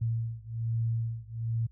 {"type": "beating tone pair", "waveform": "sine", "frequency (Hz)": [113.9, 115.1], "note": ["A#2", "A#2"], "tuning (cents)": [-40, -22], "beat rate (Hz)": 1.2, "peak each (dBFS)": [-31, -32], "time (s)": [0.01, 1.67], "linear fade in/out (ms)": 10, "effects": ["added 60 Hz sine -53 dBFS peak until 1.71 s"]}